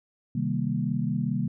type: chord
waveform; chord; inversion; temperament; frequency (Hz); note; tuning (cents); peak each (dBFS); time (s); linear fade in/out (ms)
sine; C minor seventh; none; equal; 130.81 / 155.56 / 196 / 233.1; C3 / Eb3 / G3 / Bb3; 0 / 0 / 0 / 0; -30; 0.35-1.48; 5
effects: none